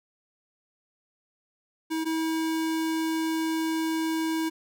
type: tone pair in turn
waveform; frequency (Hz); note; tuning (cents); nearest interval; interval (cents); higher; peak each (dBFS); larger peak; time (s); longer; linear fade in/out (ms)
square; 320.6 / 321.7; E4 / E4; -48 / -42; unison; 6; second; -27 / -26; second; 1.9-2.05 / 2.05-4.5; second; 20
effects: none